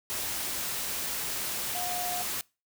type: tone in noise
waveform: sine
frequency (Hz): 716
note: F5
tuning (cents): +43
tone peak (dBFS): -34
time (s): 1.75-2.22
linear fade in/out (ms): 0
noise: white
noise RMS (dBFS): -33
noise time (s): 0.1-2.41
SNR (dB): -4
effects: noise-tail reverb RT60 0.3 s tail -25 dB re dry